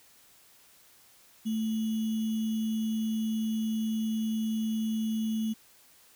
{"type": "tone with sample-and-hold", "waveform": "sine", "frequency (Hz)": 220, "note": "A3", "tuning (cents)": 0, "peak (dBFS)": -27, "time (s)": [1.45, 5.54], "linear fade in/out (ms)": 20, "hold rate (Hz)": 3150, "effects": ["white hiss -59 dBFS RMS until 6.15 s"]}